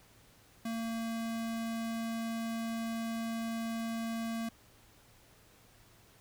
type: tone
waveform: square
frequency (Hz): 227.7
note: A#3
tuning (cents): -40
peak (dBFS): -35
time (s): 0.65-4.49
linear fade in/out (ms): 5
effects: added 110 Hz sine -68 dBFS peak until 6.2 s + pink hiss -62 dBFS RMS until 6.2 s